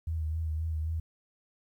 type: tone with vibrato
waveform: sine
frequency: 79.5 Hz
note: D#2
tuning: 38 cents sharp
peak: -29 dBFS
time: 0.07-1 s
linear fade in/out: 5 ms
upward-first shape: sine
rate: 3.8 Hz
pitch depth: 41 cents each way
effects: 11-bit